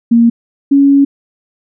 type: tone pair in turn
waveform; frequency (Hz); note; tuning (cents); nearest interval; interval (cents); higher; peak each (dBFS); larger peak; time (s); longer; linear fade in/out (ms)
sine; 233.1 / 279; A#3 / C#4; 0 / +11; minor third; 311; second; -4; neither; 0.11-0.3 / 0.71-1.05; second; 10
effects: none